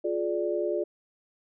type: chord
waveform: sine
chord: D diminished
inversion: first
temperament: just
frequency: 352.4 / 422.9 / 587.3 Hz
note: F4 / Ab4 / D5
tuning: +16 / +31 / 0 cents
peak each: -29 / -31 / -30 dBFS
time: 0.04-0.84 s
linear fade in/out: 10 ms
effects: none